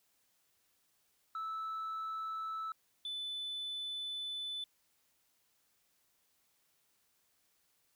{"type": "tone pair in turn", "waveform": "sine", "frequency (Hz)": [1311, 3500], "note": ["E6", "A7"], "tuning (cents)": [-10, -10], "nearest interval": "octave + perfect fourth", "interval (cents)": 1700, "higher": "second", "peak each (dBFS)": [-35, -36], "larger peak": "first", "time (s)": [[1.35, 2.72], [3.05, 4.64]], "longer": "second", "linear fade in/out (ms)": 2, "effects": ["tanh soft clip ceiling -36 dBFS", "white hiss -75 dBFS RMS until 7.95 s"]}